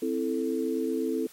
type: chord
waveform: sine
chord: A minor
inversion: first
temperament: equal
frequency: 261.6 / 329.6 / 440 Hz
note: C4 / E4 / A4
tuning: 0 / 0 / 0 cents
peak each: -30 / -30 / -30 dBFS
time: 0.02-1.27 s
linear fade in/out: 5 ms
effects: white hiss -52 dBFS RMS until 1.32 s + MP3 64 kbps